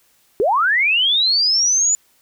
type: linear sweep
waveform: sine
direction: up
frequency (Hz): 364.5 to 7040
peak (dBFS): -13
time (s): 0.4-1.95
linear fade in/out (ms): 0
effects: white hiss -58 dBFS RMS until 2.21 s